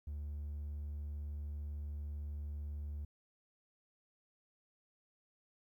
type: tone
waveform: triangle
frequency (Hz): 73.5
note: D2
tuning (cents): +2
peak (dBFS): -37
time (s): 0.07-3.05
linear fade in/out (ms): 5
effects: tanh soft clip ceiling -33 dBFS + 13-bit